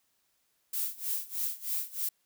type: noise with tremolo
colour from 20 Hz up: violet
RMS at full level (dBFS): -31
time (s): 0.73-2.09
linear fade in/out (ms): 5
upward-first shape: sine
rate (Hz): 3.2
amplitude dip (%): 90
effects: white hiss -74 dBFS RMS until 2.25 s